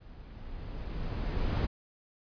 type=noise with level ramp; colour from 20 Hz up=brown; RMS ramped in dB=-50 to -26 dBFS; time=0-1.67 s; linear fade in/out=20 ms; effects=resampled to 11025 Hz